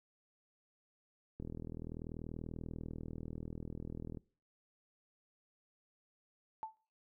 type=click train; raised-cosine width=3 ms; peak=-31 dBFS; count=113; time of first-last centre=1.4-4.172 s; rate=40.4 Hz
type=tone with exponential decay; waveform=sine; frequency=880 Hz; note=A5; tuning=in tune; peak=-35 dBFS; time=6.63-6.77 s; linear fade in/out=0 ms; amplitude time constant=29 ms
effects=noise-tail reverb RT60 0.4 s tail -22 dB re dry